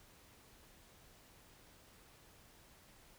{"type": "silence", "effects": ["pink hiss -63 dBFS RMS until 3.18 s"]}